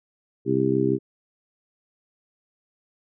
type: harmonic tone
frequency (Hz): 66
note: C2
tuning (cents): +16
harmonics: 2 / 3 / 4 / 5 / 6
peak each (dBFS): -27 / -29 / -26 / -24 / -23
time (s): 0.45-0.99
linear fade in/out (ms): 50
effects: none